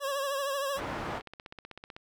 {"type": "tone with vibrato", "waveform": "25% pulse", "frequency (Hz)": 554.4, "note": "C#5", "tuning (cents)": 0, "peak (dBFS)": -26, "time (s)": [0, 0.81], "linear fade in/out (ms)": 50, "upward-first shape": "triangle", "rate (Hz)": 13, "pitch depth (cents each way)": 70}
{"type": "low-pass noise", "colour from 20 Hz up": "white", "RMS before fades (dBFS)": -36, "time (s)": [0.75, 1.22], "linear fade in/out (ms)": 50, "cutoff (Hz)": 1200, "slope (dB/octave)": 12}
{"type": "click train", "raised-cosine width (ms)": 0.3, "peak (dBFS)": -28, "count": 13, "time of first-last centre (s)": [1.21, 1.965], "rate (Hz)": 15.9}
{"effects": []}